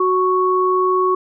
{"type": "tone pair together", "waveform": "sine", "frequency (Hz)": [370, 1108.7], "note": ["F#4", "C#6"], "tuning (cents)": [0, 0], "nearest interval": "octave + perfect fifth", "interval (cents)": 1900, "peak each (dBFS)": -16, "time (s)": [0, 1.15], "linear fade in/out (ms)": 5, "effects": []}